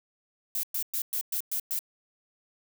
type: noise bursts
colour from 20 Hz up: violet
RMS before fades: -30 dBFS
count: 7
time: 0.55-1.791 s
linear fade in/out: 2 ms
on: 83 ms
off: 110 ms
effects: none